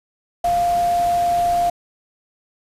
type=tone in noise; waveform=sine; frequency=698.5 Hz; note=F5; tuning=in tune; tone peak=-15 dBFS; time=0.44-1.7 s; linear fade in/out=5 ms; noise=pink; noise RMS=-33 dBFS; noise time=0.44-1.7 s; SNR=+15 dB; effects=resampled to 32000 Hz